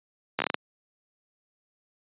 slowing click train, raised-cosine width 0.3 ms, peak -8 dBFS, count 7, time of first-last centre 0.39-0.544 s, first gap 13 ms, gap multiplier 1.27, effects high-pass 200 Hz 12 dB/octave + resampled to 8000 Hz

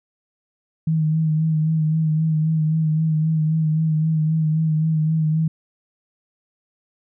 sine tone with vibrato, 157.5 Hz, D#3, 21 cents sharp, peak -16 dBFS, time 0.87-5.48 s, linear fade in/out 5 ms, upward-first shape sine, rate 3.8 Hz, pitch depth 33 cents each way, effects none

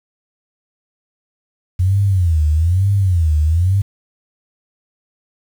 sine tone with vibrato, 87.31 Hz, F2, in tune, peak -11 dBFS, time 1.79-3.82 s, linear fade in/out 10 ms, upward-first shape sine, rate 1.1 Hz, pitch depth 240 cents each way, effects 7-bit

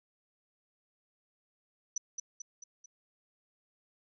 sine tone with echo, 5960 Hz, F#8, 12 cents sharp, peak -30 dBFS, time 1.96-1.98 s, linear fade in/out 5 ms, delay 220 ms, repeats 4, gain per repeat -5 dB, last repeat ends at 2.86 s, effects none

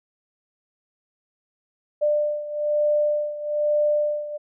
sine beating tone pair, 595 / 596.1 Hz, D5 / D5, +22 / +26 cents, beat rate 1.1 Hz, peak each -21 / -25 dBFS, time 2.01-4.38 s, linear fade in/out 20 ms, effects none

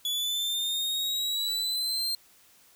40% pulse linear sweep, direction up, 3411 to 4186 Hz, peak -26 dBFS, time 0.05-2.15 s, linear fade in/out 2 ms, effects white hiss -59 dBFS RMS until 2.75 s

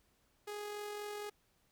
sawtooth tone with amplitude modulation, 415.3 Hz, G#4, in tune, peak -36 dBFS, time 0.47-1.3 s, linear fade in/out 10 ms, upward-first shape sine, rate 44.2 Hz, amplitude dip 30%, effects pink hiss -74 dBFS RMS until 1.71 s

